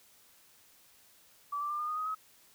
sine tone with pitch steps, 1154 / 1173.5 / 1193.3 / 1213.5 / 1234 / 1254.8 / 1276 Hz, D6 / D6 / D6 / D#6 / D#6 / D#6 / D#6, -31 / -2 / +27 / -44 / -15 / +14 / +43 cents, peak -32 dBFS, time 1.52-2.15 s, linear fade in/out 10 ms, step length 90 ms, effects white hiss -62 dBFS RMS until 2.54 s

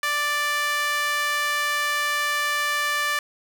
sawtooth tone with high-pass filter, 587.3 Hz, D5, in tune, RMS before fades -24 dBFS, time 0.03-3.19 s, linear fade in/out 2 ms, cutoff 1500 Hz, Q 2.4, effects none

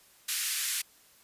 white band-pass noise, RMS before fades -32 dBFS, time 0.28-0.82 s, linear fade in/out 10 ms, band 1600 to 13000 Hz, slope 24 dB/octave, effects white hiss -60 dBFS RMS until 1.23 s + resampled to 32000 Hz

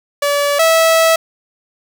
sawtooth tone pair in turn, 574 / 652 Hz, D5 / E5, -40 / -19 cents, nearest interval major second, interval 221 cents, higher second, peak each -9 / -5 dBFS, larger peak second, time 0.22-0.59 / 0.59-1.16 s, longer second, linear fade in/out 5 ms, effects none

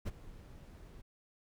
brown noise with ADSR envelope, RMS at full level -35 dBFS, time 0.05-1.02 s, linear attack 24 ms, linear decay 29 ms, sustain -17 dB, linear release 13 ms, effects none

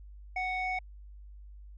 sine tone pair together, 742 / 2223 Hz, F#5 / C#7, +5 / +4 cents, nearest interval octave + perfect fifth, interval 1899 cents, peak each -31 / -31 dBFS, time 0.36-0.79 s, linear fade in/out 5 ms, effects tanh soft clip ceiling -27 dBFS + added 50 Hz sine -46 dBFS peak until 1.77 s

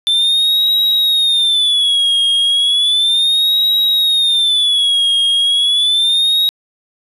triangle tone with vibrato, 3532 Hz, A7, 6 cents sharp, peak -9 dBFS, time 0.07-6.49 s, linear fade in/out 0 ms, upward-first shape sine, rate 0.34 Hz, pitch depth 140 cents each way, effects resampled to 32000 Hz + 7-bit

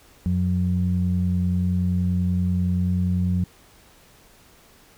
sine tone pair together, 89.99 / 180.4 Hz, F#2 / F#3, -48 / -44 cents, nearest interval octave, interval 1204 cents, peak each -21 dBFS, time 0.26-3.44 s, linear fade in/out 0 ms, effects tanh soft clip ceiling -12 dBFS + pink hiss -53 dBFS RMS until 4.97 s

